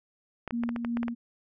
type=clicks; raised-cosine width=0.5 ms; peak=-20 dBFS; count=9; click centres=0.477 / 0.508 / 0.636 / 0.691 / 0.762 / 0.848 / 0.971 / 1.031 / 1.082 s
type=tone with tremolo; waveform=sine; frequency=235.6 Hz; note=A#3; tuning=19 cents sharp; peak=-27 dBFS; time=0.52-1.15 s; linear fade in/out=20 ms; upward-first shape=sine; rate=2.8 Hz; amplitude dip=40%
effects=none